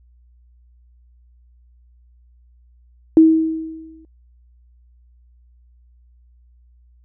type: tone with exponential decay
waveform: sine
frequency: 320.5 Hz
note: E4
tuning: 49 cents flat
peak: -4 dBFS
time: 3.17-4.05 s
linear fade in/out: 1 ms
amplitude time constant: 190 ms
effects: added 60 Hz sine -49 dBFS peak until 7.04 s